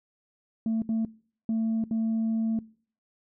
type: tone bursts at uneven times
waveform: sine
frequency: 223.8 Hz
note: A3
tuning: 30 cents sharp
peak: -22 dBFS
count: 4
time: 0.66-0.82 / 0.89-1.05 / 1.49-1.84 / 1.91-2.59 s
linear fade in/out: 2 ms
effects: noise-tail reverb RT60 0.5 s tail -24 dB re dry + tanh soft clip ceiling -22 dBFS